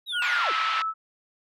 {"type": "linear sweep", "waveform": "triangle", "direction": "down", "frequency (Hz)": [3939, 228.3], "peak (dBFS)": -27, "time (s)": [0.06, 0.53], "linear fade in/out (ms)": 50}
{"type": "tone with pitch glide", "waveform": "sine", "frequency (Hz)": [1442, 1307.1], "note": ["F#6", "E6"], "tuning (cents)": [-45, -15], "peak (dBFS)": -25, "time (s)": [0.12, 0.94], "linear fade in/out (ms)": 50, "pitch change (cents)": -170, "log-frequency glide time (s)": [0.33, 0.51]}
{"type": "band-pass noise", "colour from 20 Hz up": "pink", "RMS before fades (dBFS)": -29, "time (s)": [0.22, 0.82], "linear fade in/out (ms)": 2, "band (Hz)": [1100, 3600], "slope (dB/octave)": 24}
{"effects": []}